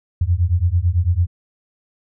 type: beating tone pair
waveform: sine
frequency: 83.3 / 92.3 Hz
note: E2 / F#2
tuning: +19 / -4 cents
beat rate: 9 Hz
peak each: -17 dBFS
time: 0.21-1.27 s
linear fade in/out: 5 ms
effects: none